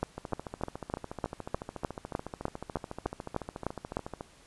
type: two click trains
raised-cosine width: 1 ms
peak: -15 / -23 dBFS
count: 14 / 57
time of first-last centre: 0.03-3.969 / 0.18-4.209 s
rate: 3.3 / 13.9 Hz
effects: pink hiss -58 dBFS RMS until 4.46 s + resampled to 24000 Hz